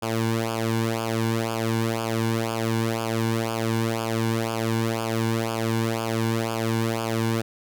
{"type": "tone with flanger", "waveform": "sawtooth", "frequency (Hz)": 113.4, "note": "A#2", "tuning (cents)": -47, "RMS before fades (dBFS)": -25, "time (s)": [0.02, 7.42], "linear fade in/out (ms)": 10, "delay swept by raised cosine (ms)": [0.5, 1.6], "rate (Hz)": 2, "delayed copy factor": -0.85, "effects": []}